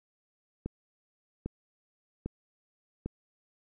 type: click train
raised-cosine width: 3 ms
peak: -21 dBFS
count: 4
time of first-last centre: 0.66-3.06 s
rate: 1.25 Hz
effects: none